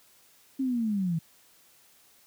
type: linear sweep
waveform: sine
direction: down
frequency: 272.3 to 157.4 Hz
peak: -25 dBFS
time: 0.59-1.19 s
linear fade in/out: 10 ms
effects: white hiss -60 dBFS RMS until 2.26 s + high-pass 60 Hz 12 dB/octave